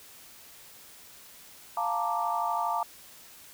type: chord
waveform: sine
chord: Bb major seventh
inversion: second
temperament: equal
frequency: 698.5 / 880 / 932.3 / 1174.7 Hz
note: F5 / A5 / Bb5 / D6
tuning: 0 / 0 / 0 / 0 cents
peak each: -32 dBFS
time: 1.77-2.83 s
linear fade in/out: 2 ms
effects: white hiss -51 dBFS RMS until 3.53 s